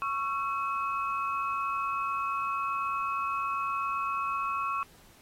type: tone cluster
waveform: sine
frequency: 1107 / 1346 / 2558 Hz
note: C#6 / E6 / D#7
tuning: -3 / +36 / +47 cents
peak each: -30 / -34 / -38 dBFS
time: 0.02-4.83 s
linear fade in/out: 0 ms
effects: pink hiss -58 dBFS RMS until 5.21 s + AAC 48 kbps